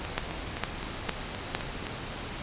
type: two click trains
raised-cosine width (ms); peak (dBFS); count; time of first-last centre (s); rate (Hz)
0.3; -10 / -19; 4 / 8; 0.18-1.55 / 0.05-1.868; 2.19 / 3.85
effects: pink hiss -37 dBFS RMS until 2.42 s + resampled to 8000 Hz